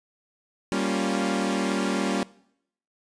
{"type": "chord", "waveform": "sawtooth", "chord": "G half-diminished seventh", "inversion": "none", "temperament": "equal", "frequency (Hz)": [196, 233.1, 277.2, 349.2], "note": ["G3", "Bb3", "Db4", "F4"], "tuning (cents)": [0, 0, 0, 0], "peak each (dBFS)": [-24, -26, -25, -27], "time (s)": [0.72, 2.23], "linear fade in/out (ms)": 0, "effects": ["noise-tail reverb RT60 0.7 s tail -21 dB re dry", "resampled to 22050 Hz"]}